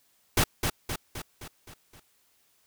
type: noise with echo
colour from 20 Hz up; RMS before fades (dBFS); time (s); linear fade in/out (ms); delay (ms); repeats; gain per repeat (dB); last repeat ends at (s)
pink; -22; 0.37-0.44; 5; 260; 6; -5; 2
effects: white hiss -67 dBFS RMS until 2.66 s